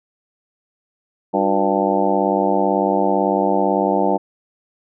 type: harmonic tone with a mistuned harmonic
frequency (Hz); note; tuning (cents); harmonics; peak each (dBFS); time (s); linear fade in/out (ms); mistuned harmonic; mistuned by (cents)
98; G2; 0; 2 / 3 / 4 / 5 / 6 / 7 / 8 / 9; -23 / -23 / -23 / -23 / -23 / -23 / -23 / -23; 1.33-4.18; 20; 4; -120
effects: none